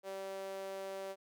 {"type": "tone with high-pass filter", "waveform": "sawtooth", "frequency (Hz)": 193.4, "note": "G3", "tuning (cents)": -23, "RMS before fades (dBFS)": -43, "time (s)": [0.03, 1.16], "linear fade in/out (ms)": 50, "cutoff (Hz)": 500, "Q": 8.7, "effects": []}